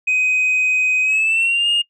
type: tone with pitch glide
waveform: sine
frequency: 2512 to 2836 Hz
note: D#7 to F7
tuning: +16 to +26 cents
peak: -12 dBFS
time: 0.07-1.82 s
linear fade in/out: 10 ms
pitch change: +210 cents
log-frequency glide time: 1.02-1.68 s
effects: noise-tail reverb RT60 0.1 s tail -20 dB re dry + tanh soft clip ceiling -12 dBFS